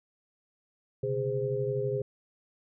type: tone cluster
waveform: sine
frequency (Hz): 128 / 140 / 410.6 / 515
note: C3 / C#3 / G#4 / C5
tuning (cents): -38 / +18 / -20 / -28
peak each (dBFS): -34 / -38 / -30 / -34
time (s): 1.03-2.02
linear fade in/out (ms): 5
effects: none